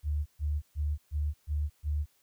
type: tone bursts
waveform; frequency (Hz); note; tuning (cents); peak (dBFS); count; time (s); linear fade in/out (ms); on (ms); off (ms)
sine; 74.3; D2; +21; -27; 6; 0.03-2.06; 50; 230; 130
effects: white hiss -69 dBFS RMS until 2.22 s